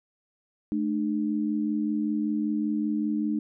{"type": "tone pair together", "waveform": "sine", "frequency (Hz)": [216.2, 301.4], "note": ["A3", "D4"], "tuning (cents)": [-30, 45], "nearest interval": "tritone", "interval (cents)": 575, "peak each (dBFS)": -27, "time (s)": [0.72, 3.39], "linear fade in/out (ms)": 0, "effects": []}